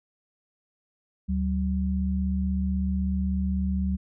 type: tone pair together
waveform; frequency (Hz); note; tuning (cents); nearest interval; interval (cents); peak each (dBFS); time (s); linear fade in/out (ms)
sine; 73.7 / 189.83; D2 / F#3; +7 / +45; octave + major third; 1638; -26 / -26; 1.28-3.97; 20
effects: none